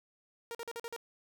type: tone bursts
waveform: sawtooth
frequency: 466.2 Hz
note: A#4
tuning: in tune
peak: -35 dBFS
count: 6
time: 0.51-0.963 s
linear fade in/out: 0 ms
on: 38 ms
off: 45 ms
effects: none